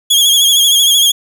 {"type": "tone with vibrato", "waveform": "sawtooth", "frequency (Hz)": 3300, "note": "G#7", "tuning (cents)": -12, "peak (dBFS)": -4, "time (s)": [0.1, 1.12], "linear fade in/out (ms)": 10, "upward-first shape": "sine", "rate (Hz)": 13, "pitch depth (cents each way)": 55, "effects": []}